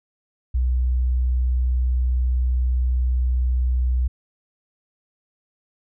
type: tone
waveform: sine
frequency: 62.4 Hz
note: B1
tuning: 19 cents sharp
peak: -17 dBFS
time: 0.54-4.08 s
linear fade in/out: 10 ms
effects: none